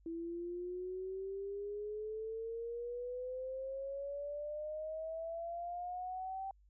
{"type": "exponential sweep", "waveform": "sine", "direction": "up", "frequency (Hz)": [329.6, 779], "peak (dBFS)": -39, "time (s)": [0.06, 6.51], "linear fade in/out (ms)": 2, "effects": ["added 50 Hz sine -63 dBFS peak until 6.69 s"]}